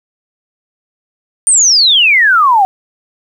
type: exponential sweep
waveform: sine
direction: down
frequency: 9180 to 746 Hz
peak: -5 dBFS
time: 1.47-2.65 s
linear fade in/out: 0 ms
effects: 7-bit